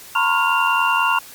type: tone cluster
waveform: sine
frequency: 917 / 1007 / 1091 / 1411 / 2773 Hz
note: A#5 / B5 / C#6 / F6 / F7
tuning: -29 / +33 / -28 / +17 / -13 cents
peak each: -21 dBFS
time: 0.15-1.19 s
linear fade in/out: 5 ms
effects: white hiss -40 dBFS RMS until 1.34 s + MP3 96 kbps